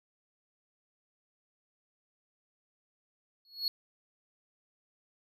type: tone with exponential growth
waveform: triangle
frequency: 4344 Hz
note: C#8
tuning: 36 cents flat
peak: -24 dBFS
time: 3.45-3.68 s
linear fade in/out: 1 ms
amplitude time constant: 48 ms
effects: none